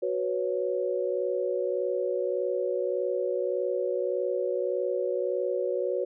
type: chord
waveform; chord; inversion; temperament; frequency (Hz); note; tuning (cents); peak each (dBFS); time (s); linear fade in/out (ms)
sine; F# suspended fourth; none; just; 370 / 493.3 / 555; F#4 / B4 / C#5; 0 / -2 / +2; -30; 0.02-6.05; 10
effects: none